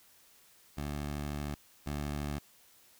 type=tone pair in turn; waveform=15% pulse; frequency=73 / 73 Hz; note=D2 / D2; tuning=-10 / -10 cents; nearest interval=unison; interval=0 cents; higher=neither; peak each=-29 / -28 dBFS; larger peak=second; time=0.77-1.55 / 1.86-2.39 s; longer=first; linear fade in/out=10 ms; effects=white hiss -62 dBFS RMS until 2.99 s